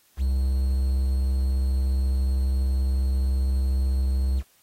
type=tone with quantisation; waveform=triangle; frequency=66 Hz; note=C2; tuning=16 cents sharp; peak=-18 dBFS; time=0.17-4.43 s; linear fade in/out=50 ms; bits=8; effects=white hiss -61 dBFS RMS until 4.62 s + AAC 48 kbps